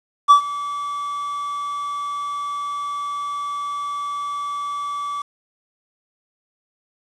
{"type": "tone with ADSR envelope", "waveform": "triangle", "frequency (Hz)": 1153, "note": "D6", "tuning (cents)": -32, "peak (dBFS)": -3, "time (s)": [0.28, 5.22], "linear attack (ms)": 27, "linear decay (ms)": 100, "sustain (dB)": -19, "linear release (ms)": 5, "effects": ["resampled to 22050 Hz", "7-bit"]}